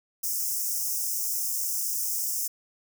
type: high-pass noise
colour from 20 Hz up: white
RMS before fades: -29 dBFS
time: 0.23-2.48 s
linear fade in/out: 10 ms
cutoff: 5200 Hz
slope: 96 dB/octave
effects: none